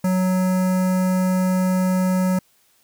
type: tone with notch filter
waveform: square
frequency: 185 Hz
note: F#3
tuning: in tune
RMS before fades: -19 dBFS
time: 0.04-2.39 s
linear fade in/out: 5 ms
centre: 3400 Hz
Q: 0.59
effects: white hiss -60 dBFS RMS until 2.83 s